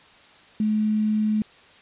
sine tone with quantisation, 214.2 Hz, A3, 46 cents flat, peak -19 dBFS, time 0.6-1.42 s, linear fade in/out 2 ms, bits 7, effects white hiss -51 dBFS RMS until 1.81 s + resampled to 8000 Hz

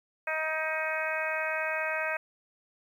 harmonic tone, 314.9 Hz, D#4, 21 cents sharp, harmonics 2 / 3 / 4 / 5 / 6 / 7 / 8, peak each -34 / -39 / -39 / -34 / -37 / -38 / -36 dBFS, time 0.27-2.17 s, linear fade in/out 5 ms, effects 10-bit

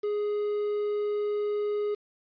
triangle tone with quantisation, 415.8 Hz, G#4, 2 cents sharp, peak -24 dBFS, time 0.03-1.95 s, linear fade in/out 10 ms, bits 8, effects resampled to 11025 Hz

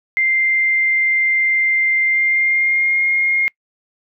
sine tone with pitch glide, 2093 to 2135 Hz, C7 to C7, 0 to +34 cents, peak -13 dBFS, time 0.17-3.48 s, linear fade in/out 0 ms, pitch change +34 cents, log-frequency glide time 2.04-3.03 s, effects noise-tail reverb RT60 0.1 s tail -26 dB re dry

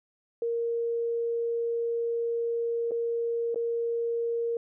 sine tone with dropouts, 466.2 Hz, A#4, in tune, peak -26 dBFS, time 0.42-4.57 s, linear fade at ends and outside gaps 2 ms, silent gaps 2.91-2.917 / 3.545-3.558 s, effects none

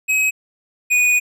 square tone pair in turn, 2545 / 2471 Hz, D#7 / D#7, +39 / -13 cents, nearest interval minor second, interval 52 cents, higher first, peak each -15 / -13 dBFS, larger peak second, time 0.08-0.31 / 0.9-1.2 s, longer second, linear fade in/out 20 ms, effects low-pass 12000 Hz 12 dB/octave

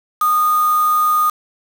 sine tone with quantisation, 1231 Hz, D#6, 19 cents flat, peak -12 dBFS, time 0.21-1.3 s, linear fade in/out 5 ms, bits 4, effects none

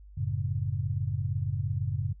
sine chord, F# minor, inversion none, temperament equal, 92.5 / 110 / 138.59 Hz, F#2 / A2 / C#3, 0 / 0 / 0 cents, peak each -32 dBFS, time 0.17-2.13 s, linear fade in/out 10 ms, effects noise-tail reverb RT60 0.1 s tail -21 dB re dry + added 50 Hz sine -47 dBFS peak until 2.2 s

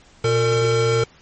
square tone pair together, 119.27 / 455 Hz, A#2 / A#4, +40 / -42 cents, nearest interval octave + major seventh, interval 2318 cents, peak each -21 / -18 dBFS, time 0.24-1.04 s, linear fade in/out 5 ms, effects pink hiss -51 dBFS RMS until 1.21 s + MP3 32 kbps

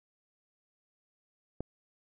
click, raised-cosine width 2 ms, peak -22 dBFS, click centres 1.606 s, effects none

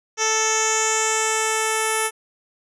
10% pulse tone with low-pass filter sweep, 440 Hz, A4, in tune, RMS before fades -21 dBFS, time 0.17-2.11 s, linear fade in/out 50 ms, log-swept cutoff 5900 to 10000 Hz, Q 5.4, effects none

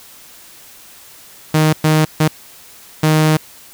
sawtooth tone bursts at uneven times, 155.56 Hz, D#3, in tune, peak -6 dBFS, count 4, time 1.54-1.73 / 1.84-2.05 / 2.2-2.28 / 3.03-3.37 s, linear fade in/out 5 ms, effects white hiss -41 dBFS RMS until 3.73 s

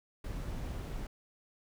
brown noise, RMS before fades -39 dBFS, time 0.24-1.07 s, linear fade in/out 5 ms, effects none

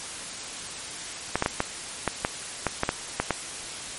clicks, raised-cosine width 0.5 ms, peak -7 dBFS, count 11, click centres 1.356 / 1.424 / 1.461 / 1.604 / 2.077 / 2.249 / 2.667 / 2.834 / 2.891 / 3.2 / 3.307 s, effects white hiss -36 dBFS RMS until 3.98 s + MP3 48 kbps

